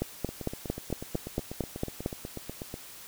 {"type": "two click trains", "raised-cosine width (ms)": 2, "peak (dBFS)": [-15, -23], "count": [10, 21], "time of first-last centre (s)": [[0.02, 2.061], [0.29, 2.741]], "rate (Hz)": [4.41, 8.16], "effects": ["white hiss -47 dBFS RMS until 3.07 s"]}